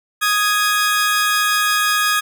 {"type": "tone pair together", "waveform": "sawtooth", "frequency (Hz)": [1244.5, 1661.2], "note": ["D#6", "G#6"], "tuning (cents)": [0, 0], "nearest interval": "perfect fourth", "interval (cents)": 500, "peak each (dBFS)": -14, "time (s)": [0.21, 2.21], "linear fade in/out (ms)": 20, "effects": []}